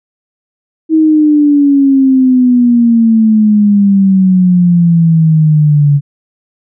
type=exponential sweep; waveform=sine; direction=down; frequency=320.5 to 141.8 Hz; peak=-4 dBFS; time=0.89-6.01 s; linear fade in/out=50 ms; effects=none